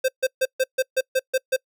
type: tone bursts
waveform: square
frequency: 522 Hz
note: C5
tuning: 4 cents flat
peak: -18 dBFS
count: 9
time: 0.04-1.565 s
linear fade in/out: 10 ms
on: 45 ms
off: 140 ms
effects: noise-tail reverb RT60 0.1 s tail -26 dB re dry